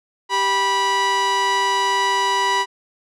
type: tone pair together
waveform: sawtooth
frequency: 392 / 979 Hz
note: G4 / B5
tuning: 0 / -15 cents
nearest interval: octave + major third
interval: 1585 cents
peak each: -22 / -13 dBFS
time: 0.29-2.66 s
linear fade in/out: 50 ms
effects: low-pass 6000 Hz 12 dB/octave